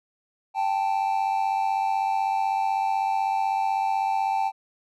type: tone pair together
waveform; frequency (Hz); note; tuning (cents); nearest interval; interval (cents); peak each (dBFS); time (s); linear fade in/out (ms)
triangle; 784 / 880; G5 / A5; 0 / 0; major second; 200; -22 / -24; 0.54-4.52; 50
effects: none